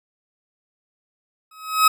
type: tone with exponential growth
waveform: 40% pulse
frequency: 1275 Hz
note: D#6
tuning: 42 cents sharp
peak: -8 dBFS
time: 1.51-1.88 s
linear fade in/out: 5 ms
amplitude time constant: 80 ms
effects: none